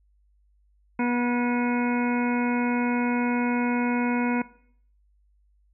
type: harmonic tone with a mistuned harmonic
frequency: 242.6 Hz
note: B3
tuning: 31 cents flat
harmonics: 1 / 2 / 3 / 4 / 6 / 7 / 8 / 9 / 10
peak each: -23 / -33 / -36 / -31 / -35 / -44 / -45 / -35 / -38 dBFS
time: 0.99-4.42 s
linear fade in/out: 5 ms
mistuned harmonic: 10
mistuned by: +41 cents
effects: noise-tail reverb RT60 0.6 s tail -19 dB re dry + added 50 Hz sine -60 dBFS peak until 5.73 s